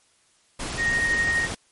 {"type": "noise", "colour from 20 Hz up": "pink", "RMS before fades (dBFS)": -31, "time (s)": [0.59, 1.55], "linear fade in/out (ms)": 10}
{"type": "tone with tremolo", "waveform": "sine", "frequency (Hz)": 1864.7, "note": "A#6", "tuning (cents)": 0, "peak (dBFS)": -19, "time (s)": [0.77, 1.48], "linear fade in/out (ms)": 50, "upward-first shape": "square", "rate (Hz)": 12, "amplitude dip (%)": 25}
{"effects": ["white hiss -62 dBFS RMS until 1.71 s", "MP3 48 kbps"]}